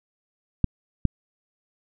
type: clicks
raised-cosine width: 5 ms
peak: -6 dBFS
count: 2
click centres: 0.643 / 1.053 s
effects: none